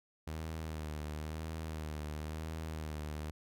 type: tone with vibrato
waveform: sawtooth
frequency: 77.78 Hz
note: D#2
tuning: in tune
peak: -35 dBFS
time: 0.27-3.31 s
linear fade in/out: 5 ms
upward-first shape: sine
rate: 0.98 Hz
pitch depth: 50 cents each way
effects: none